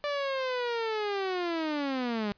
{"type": "linear sweep", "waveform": "sawtooth", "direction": "down", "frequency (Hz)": [587.3, 200], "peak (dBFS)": -25, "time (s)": [0.04, 2.32], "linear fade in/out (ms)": 0, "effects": ["pink hiss -67 dBFS RMS until 2.37 s", "resampled to 11025 Hz"]}